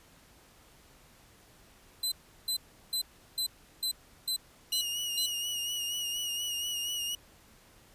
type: tone bursts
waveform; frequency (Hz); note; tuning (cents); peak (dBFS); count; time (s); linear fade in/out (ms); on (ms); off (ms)
sawtooth; 4046; B7; +41; -26; 8; 2.03-5.262; 5; 89; 360
type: tone with vibrato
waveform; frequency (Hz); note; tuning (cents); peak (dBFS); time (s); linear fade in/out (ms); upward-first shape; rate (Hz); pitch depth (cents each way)
sawtooth; 2886; F#7; -44; -29; 4.72-7.15; 2; sine; 4.2; 39
effects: pink hiss -59 dBFS RMS until 7.94 s + resampled to 32000 Hz